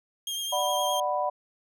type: tone with vibrato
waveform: sawtooth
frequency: 3214 Hz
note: G7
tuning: 43 cents sharp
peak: -27 dBFS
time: 0.27-1 s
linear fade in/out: 2 ms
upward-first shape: triangle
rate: 9.7 Hz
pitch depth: 29 cents each way
type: chord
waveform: sine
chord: B minor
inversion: first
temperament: just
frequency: 592.7 / 740.8 / 987.8 Hz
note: D5 / F#5 / B5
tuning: +16 / +2 / 0 cents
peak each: -29 / -29 / -29 dBFS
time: 0.52-1.3 s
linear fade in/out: 10 ms
effects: none